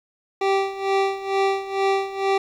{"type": "tone with tremolo", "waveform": "25% pulse", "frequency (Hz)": 390.1, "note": "G4", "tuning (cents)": -8, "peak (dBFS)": -13, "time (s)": [0.41, 2.38], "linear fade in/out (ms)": 5, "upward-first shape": "sine", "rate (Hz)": 2.2, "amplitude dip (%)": 80, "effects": ["low-pass 4000 Hz 12 dB/octave", "9-bit"]}